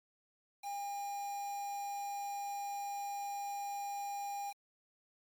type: tone with quantisation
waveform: triangle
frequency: 806 Hz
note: G5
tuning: 48 cents sharp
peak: -36 dBFS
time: 0.62-4.54 s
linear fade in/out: 50 ms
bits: 8
effects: MP3 96 kbps